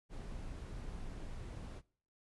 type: noise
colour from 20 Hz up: brown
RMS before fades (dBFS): -45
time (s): 0.09-1.82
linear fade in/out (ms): 50
effects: noise-tail reverb RT60 0.5 s tail -23 dB re dry + resampled to 24000 Hz